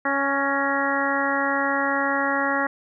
harmonic tone with a mistuned harmonic, 277.9 Hz, C#4, 4 cents sharp, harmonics 1 / 2 / 3 / 4 / 5 / 6 / 7, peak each -28 / -28 / -28 / -28 / -28 / -28 / -28 dBFS, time 0.05-2.67 s, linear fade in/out 5 ms, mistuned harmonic 7, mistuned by -34 cents, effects none

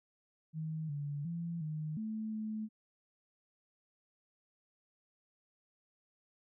sine tone with pitch steps, 157.8 / 144.5 / 168.9 / 154.3 / 218.2 / 216.6 Hz, D#3 / D3 / E3 / D#3 / A3 / A3, +25 / -28 / +42 / -14 / -14 / -27 cents, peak -36 dBFS, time 0.53-2.69 s, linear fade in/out 50 ms, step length 360 ms, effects none

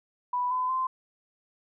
sine tone with pitch steps, 987.8 / 1012.1 / 1036.9 Hz, B5 / B5 / C6, 0 / +42 / -16 cents, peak -25 dBFS, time 0.33-0.87 s, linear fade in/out 5 ms, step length 180 ms, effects none

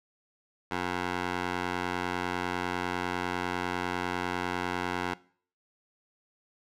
15% pulse tone with band-pass filter, 90 Hz, F#2, 47 cents flat, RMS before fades -32 dBFS, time 0.71-5.14 s, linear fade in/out 5 ms, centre 1300 Hz, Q 0.64, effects noise-tail reverb RT60 0.5 s tail -21 dB re dry

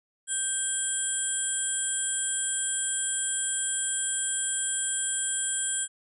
sine tone cluster, 1567 / 3243 / 7720 / 8540 / 9470 Hz, G6 / G#7 / B8 / C9 / D9, -1 / -42 / -40 / +34 / +13 cents, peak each -37 / -38 / -29 / -37 / -32 dBFS, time 0.27-5.88 s, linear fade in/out 50 ms, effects none

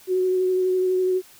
sine tone with vibrato, 370 Hz, F#4, in tune, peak -18 dBFS, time 0.07-1.22 s, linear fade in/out 50 ms, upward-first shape sine, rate 12 Hz, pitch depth 15 cents each way, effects white hiss -50 dBFS RMS until 1.39 s

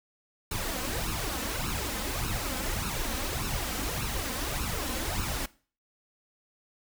pink noise with flanger, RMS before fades -32 dBFS, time 0.51-5.46 s, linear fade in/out 5 ms, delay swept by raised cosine 0.74 to 3.94 ms, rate 1.7 Hz, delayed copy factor +0.7, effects noise-tail reverb RT60 0.4 s tail -20 dB re dry

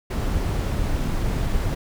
brown noise, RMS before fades -23 dBFS, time 0.1-1.75 s, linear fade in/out 10 ms, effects none

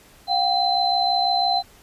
sine tone cluster, 714 / 780 / 4062 Hz, F5 / G5 / B7, +38 / -9 / +48 cents, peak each -22 dBFS, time 0.27-1.63 s, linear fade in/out 50 ms, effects pink hiss -51 dBFS RMS until 1.82 s + resampled to 32000 Hz

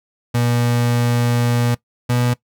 35% pulse tone pair in turn, 120 / 122.24 Hz, B2 / B2, -49 / -17 cents, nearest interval unison, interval 32 cents, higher second, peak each -13 dBFS, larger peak neither, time 0.34-1.75 / 2.09-2.34 s, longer first, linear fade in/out 10 ms, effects noise-tail reverb RT60 0.1 s tail -20 dB re dry

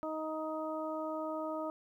harmonic tone, 313.4 Hz, D#4, 13 cents sharp, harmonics 1 / 2 / 3 / 4, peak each -40 / -38 / -44 / -43 dBFS, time 0.03-1.7 s, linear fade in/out 0 ms, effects 12-bit

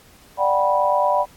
sine chord, G major seventh, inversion second, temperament just, 588 / 735 / 784 / 980 Hz, D5 / F#5 / G5 / B5, +2 / -12 / 0 / -14 cents, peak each -20 / -23 / -24 / -19 dBFS, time 0.37-1.26 s, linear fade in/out 50 ms, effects pink hiss -50 dBFS RMS until 1.36 s + AAC 64 kbps

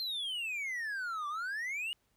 triangle exponential two-way sweep, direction down then up, 4221 to 1151 to 2932 Hz, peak -33 dBFS, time 0-1.93 s, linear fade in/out 0 ms, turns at 1.28 s, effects pink hiss -75 dBFS RMS until 2.16 s

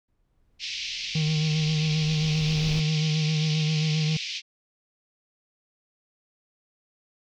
brown noise with exponential growth, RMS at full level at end -32 dBFS, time 0.08-2.8 s, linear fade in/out 5 ms, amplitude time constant 590 ms
pink band-pass noise, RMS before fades -33 dBFS, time 0.59-4.42 s, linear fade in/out 50 ms, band 2300 to 5700 Hz, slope 48 dB/octave
triangle tone with vibrato, 155 Hz, D#3, 6 cents flat, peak -20 dBFS, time 1.15-4.17 s, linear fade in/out 5 ms, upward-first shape sine, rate 7.5 Hz, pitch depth 35 cents each way
effects none

